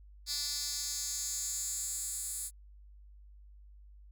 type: tone with high-pass filter sweep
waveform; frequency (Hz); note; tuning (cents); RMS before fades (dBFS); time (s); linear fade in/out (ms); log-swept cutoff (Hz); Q
10% pulse; 291.4; D4; -13; -37; 0.26-2.51; 50; 5000 to 9000; 3.3
effects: added 50 Hz sine -52 dBFS peak until 4.11 s